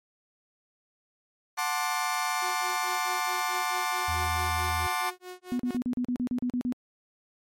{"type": "chord", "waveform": "30% pulse", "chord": "D dominant seventh", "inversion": "first", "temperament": "just", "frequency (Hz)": [734.2, 881, 1057.2, 1174.7], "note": ["F#5", "A5", "C6", "D6"], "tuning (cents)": [-14, 2, 18, 0], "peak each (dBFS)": -30, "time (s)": [1.57, 5.11], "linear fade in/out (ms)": 20}
{"type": "tone with tremolo", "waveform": "sawtooth", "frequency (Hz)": 364, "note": "F#4", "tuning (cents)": -28, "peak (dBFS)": -34, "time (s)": [2.42, 5.77], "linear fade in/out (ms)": 2, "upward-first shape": "sine", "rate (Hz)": 4.6, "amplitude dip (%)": 100}
{"type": "tone", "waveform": "triangle", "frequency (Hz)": 82.8, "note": "E2", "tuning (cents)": 8, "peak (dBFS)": -29, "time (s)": [4.08, 4.87], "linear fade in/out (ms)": 5}
{"type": "tone bursts", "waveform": "sine", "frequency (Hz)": 246.9, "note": "B3", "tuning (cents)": 0, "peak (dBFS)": -25, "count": 11, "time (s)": [5.52, 6.724], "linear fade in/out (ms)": 0, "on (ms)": 74, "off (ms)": 39}
{"effects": ["MP3 64 kbps"]}